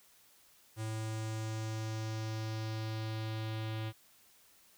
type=tone with low-pass filter sweep; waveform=square; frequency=110 Hz; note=A2; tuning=in tune; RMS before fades=-38 dBFS; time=0.76-3.93 s; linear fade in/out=50 ms; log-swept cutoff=8900 to 3400 Hz; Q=2.2; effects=white hiss -64 dBFS RMS until 4.77 s